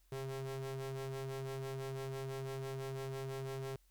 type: ring-modulated tone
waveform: 45% pulse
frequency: 135 Hz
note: C#3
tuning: 45 cents flat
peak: -37 dBFS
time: 0.12-3.76 s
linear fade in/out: 2 ms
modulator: 267 Hz
effects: added 44 Hz sine -67 dBFS peak until 3.9 s + white hiss -75 dBFS RMS until 3.9 s